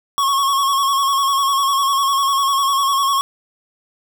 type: tone with vibrato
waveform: square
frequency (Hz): 1100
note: C#6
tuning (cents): -14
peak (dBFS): -15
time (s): 0.18-3.21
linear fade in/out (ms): 0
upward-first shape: square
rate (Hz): 10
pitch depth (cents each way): 35
effects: none